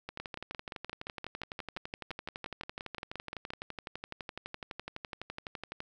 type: two click trains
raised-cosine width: 0.3 ms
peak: -23 / -23 dBFS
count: 20 / 69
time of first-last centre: 0.2-3.504 / 0.09-5.804 s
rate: 5.75 / 11.9 Hz
effects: none